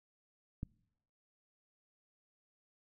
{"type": "click", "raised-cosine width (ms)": 5, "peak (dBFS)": -26, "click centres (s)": 0.631, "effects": ["noise-tail reverb RT60 0.8 s tail -25 dB re dry"]}